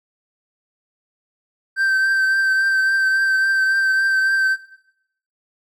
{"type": "tone with vibrato", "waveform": "triangle", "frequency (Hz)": 1559, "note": "G6", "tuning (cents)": -10, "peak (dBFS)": -13, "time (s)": [1.76, 4.57], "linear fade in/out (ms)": 50, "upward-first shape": "triangle", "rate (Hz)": 3.6, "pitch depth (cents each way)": 21, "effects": ["noise-tail reverb RT60 0.8 s tail -18 dB re dry"]}